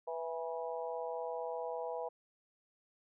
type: harmonic tone with a mistuned harmonic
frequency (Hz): 164.81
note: E3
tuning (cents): 0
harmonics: 3 / 4 / 5 / 6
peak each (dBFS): -40 / -42 / -44 / -46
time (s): 0.07-2.09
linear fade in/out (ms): 10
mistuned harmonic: 6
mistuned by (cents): -28
effects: none

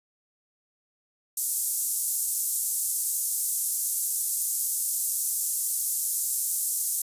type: band-pass noise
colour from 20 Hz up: white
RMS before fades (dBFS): -28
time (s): 1.37-7.02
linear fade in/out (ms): 5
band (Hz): 7300 to 13000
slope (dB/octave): 24
effects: resampled to 32000 Hz

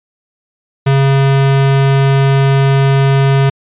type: tone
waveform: square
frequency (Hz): 136.8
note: C#3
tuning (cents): -23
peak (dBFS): -8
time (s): 0.86-3.5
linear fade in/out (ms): 10
effects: resampled to 8000 Hz

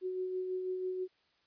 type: tone with tremolo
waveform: sine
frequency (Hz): 370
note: F#4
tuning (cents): 0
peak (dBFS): -32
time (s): 0.01-1.08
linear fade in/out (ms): 50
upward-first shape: sine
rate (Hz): 6.1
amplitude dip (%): 35
effects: white hiss -72 dBFS RMS until 1.46 s + resampled to 11025 Hz

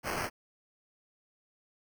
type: noise with sample-and-hold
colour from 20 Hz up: white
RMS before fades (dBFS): -34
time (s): 0.03-0.3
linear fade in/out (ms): 50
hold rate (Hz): 3675
effects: none

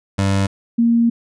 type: tone pair in turn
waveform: 25% pulse / sine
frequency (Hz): 98 / 233.1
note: G2 / A#3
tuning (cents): 0 / 0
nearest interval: octave + minor third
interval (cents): 1500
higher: second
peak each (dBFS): -11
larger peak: neither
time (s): 0.18-0.47 / 0.78-1.1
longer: second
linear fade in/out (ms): 10
effects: resampled to 22050 Hz

